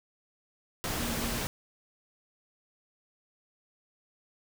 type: tone in noise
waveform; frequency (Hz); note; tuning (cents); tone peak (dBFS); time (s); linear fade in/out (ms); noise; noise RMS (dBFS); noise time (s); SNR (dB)
sine; 234.6; A#3; +11; -38; 0.99-1.39; 0; pink; -33; 0.84-1.47; -8
effects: none